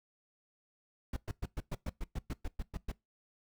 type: noise bursts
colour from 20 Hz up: brown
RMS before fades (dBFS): -36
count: 13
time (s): 1.13-2.918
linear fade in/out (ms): 5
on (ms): 36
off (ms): 110
effects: noise-tail reverb RT60 0.2 s tail -22 dB re dry